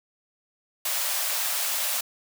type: high-pass noise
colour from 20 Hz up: white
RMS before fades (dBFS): -27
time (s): 0.85-2.01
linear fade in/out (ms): 5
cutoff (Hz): 530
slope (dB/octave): 96
effects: none